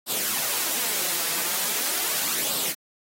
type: noise with flanger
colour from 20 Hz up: white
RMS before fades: -26 dBFS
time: 0.06-2.75 s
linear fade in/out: 50 ms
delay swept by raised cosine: 0.23 to 6.03 ms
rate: 0.4 Hz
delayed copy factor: +0.5
effects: high-pass 200 Hz 12 dB/octave + AAC 48 kbps